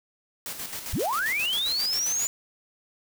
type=noise with tremolo; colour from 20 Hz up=white; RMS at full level=-34 dBFS; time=0.46-2.27 s; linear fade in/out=0 ms; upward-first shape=square; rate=7.5 Hz; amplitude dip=50%
type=linear sweep; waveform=sine; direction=up; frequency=37.56 to 7040 Hz; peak=-24 dBFS; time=0.93-2.27 s; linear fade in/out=0 ms
effects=none